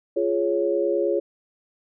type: chord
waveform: sine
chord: Db major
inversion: first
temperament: just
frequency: 346.5 / 415.8 / 554.4 Hz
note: F4 / Ab4 / Db5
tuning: -14 / +2 / 0 cents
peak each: -24 dBFS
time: 0.16-1.2 s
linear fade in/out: 10 ms
effects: none